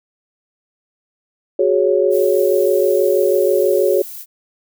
sine chord, F# suspended second, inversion none, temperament just, 370 / 416.2 / 555 Hz, F#4 / G#4 / C#5, 0 / +4 / +2 cents, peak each -16 dBFS, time 1.59-4.02 s, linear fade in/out 5 ms
violet noise, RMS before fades -32 dBFS, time 2.1-4.26 s, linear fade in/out 50 ms
effects none

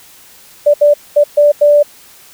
sine tone bursts at uneven times, 586 Hz, D5, 4 cents flat, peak -4 dBFS, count 5, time 0.66-0.74 / 0.81-0.94 / 1.16-1.24 / 1.37-1.52 / 1.61-1.83 s, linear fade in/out 10 ms, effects white hiss -41 dBFS RMS until 2.33 s

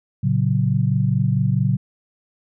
sine chord, F# major, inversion first, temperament equal with one note detuned, 114.08 / 138.59 / 185 Hz, A#2 / C#3 / F#3, -37 / 0 / 0 cents, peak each -20 / -19 / -22 dBFS, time 0.23-1.77 s, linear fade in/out 10 ms, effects none

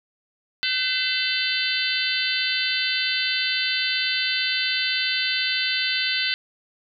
harmonic tone with a mistuned harmonic, 509 Hz, C5, 48 cents flat, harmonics 3 / 4 / 5 / 6 / 7 / 8 / 9, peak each -29 / -29 / -29 / -29 / -29 / -29 / -29 dBFS, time 0.63-6.34 s, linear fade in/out 0 ms, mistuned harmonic 5, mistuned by +73 cents, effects none

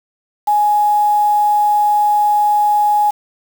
sine tone with quantisation, 834 Hz, G#5, 7 cents sharp, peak -10 dBFS, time 0.47-3.11 s, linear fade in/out 10 ms, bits 5, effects none

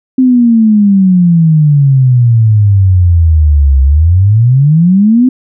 sine exponential two-way sweep, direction down then up, 262.2 to 66 to 262.2 Hz, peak -3 dBFS, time 0.18-5.29 s, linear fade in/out 5 ms, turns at 3.82 s, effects none

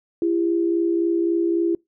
sine tone pair together, 336.8 / 400.5 Hz, E4 / G4, +37 / +37 cents, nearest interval minor third, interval 300 cents, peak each -18 / -26 dBFS, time 0.22-1.75 s, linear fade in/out 2 ms, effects noise-tail reverb RT60 0.2 s tail -26 dB re dry

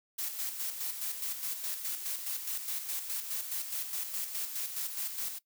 blue noise with tremolo, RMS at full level -35 dBFS, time 0.18-5.39 s, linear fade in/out 10 ms, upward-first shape square, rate 4.8 Hz, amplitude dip 50%, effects noise-tail reverb RT60 0.1 s tail -19 dB re dry

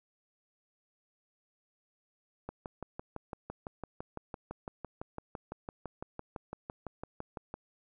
click train, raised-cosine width 1 ms, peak -25 dBFS, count 31, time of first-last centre 2.49-7.541 s, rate 5.94 Hz, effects none

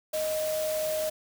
sine tone in noise, 622.3 Hz, D#5, in tune, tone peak -27 dBFS, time 0.13-1.1 s, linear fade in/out 10 ms, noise white, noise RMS -37 dBFS, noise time 0.13-1.1 s, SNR +7 dB, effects none

